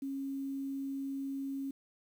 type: tone with quantisation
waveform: sine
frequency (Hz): 273.2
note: C#4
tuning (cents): -25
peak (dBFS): -35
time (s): 0.02-1.71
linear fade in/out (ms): 5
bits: 10
effects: none